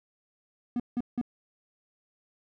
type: tone bursts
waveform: triangle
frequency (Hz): 242.3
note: B3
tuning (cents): -33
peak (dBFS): -24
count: 3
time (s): 0.76-1.214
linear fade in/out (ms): 2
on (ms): 38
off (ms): 170
effects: none